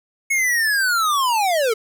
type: linear sweep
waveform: square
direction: down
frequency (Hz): 2200 to 423.3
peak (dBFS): -17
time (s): 0.3-1.74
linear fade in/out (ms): 10
effects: none